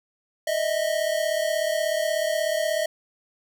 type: tone pair together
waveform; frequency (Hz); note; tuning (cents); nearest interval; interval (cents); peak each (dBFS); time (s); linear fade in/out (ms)
square; 613.5 / 650; D#5 / E5; -25 / -24; minor second; 101; -26; 0.47-2.86; 5
effects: none